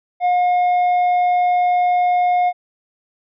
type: tone with tanh clipping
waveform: triangle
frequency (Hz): 717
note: F5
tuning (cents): +45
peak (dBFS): -14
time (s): 0.2-2.53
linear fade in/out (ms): 50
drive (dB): 9
effects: none